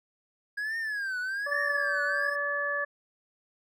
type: tone with vibrato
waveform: triangle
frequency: 1642 Hz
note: G#6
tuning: 20 cents flat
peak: -28 dBFS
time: 0.57-2.36 s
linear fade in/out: 10 ms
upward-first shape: triangle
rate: 1.2 Hz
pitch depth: 200 cents each way
type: harmonic tone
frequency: 575 Hz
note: D5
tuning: 37 cents flat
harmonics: 1 / 2 / 3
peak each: -34 / -35 / -29 dBFS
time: 1.46-2.85 s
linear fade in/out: 10 ms
effects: none